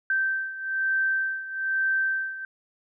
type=beating tone pair; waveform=sine; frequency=1557 / 1558.1 Hz; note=G6 / G6; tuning=-12 / -11 cents; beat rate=1.1 Hz; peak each=-25 / -29 dBFS; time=0.1-2.45 s; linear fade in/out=2 ms; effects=none